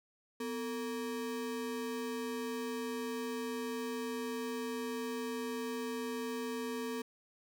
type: ring-modulated tone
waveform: square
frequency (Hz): 349.2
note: F4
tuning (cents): 0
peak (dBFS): -34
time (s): 0.4-7.02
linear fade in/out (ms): 5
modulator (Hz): 100
effects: 12-bit